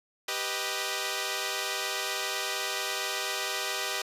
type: chord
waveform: 5% pulse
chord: G augmented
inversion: none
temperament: equal with one note detuned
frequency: 392 / 491.9 / 622.3 Hz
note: G4 / B4 / D#5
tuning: 0 / -7 / 0 cents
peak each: -23 dBFS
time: 0.28-4.02 s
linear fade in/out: 5 ms
effects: resampled to 32000 Hz